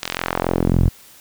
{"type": "tone with band-pass filter sweep", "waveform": "sawtooth", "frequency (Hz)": 43.65, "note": "F1", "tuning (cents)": 0, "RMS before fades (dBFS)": -19, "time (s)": [0.02, 0.89], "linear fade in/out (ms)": 10, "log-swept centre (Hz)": [4700, 89], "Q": 0.96, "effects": ["white hiss -46 dBFS RMS until 1.2 s"]}